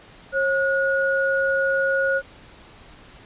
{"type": "tone pair together", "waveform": "sine", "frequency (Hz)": [542, 1448.7], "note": ["C#5", "F#6"], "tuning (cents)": [-39, -37], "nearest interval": "octave + perfect fourth", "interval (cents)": 1702, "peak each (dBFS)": -21, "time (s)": [0.32, 2.22], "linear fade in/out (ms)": 50, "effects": ["pink hiss -47 dBFS RMS until 3.25 s", "resampled to 8000 Hz"]}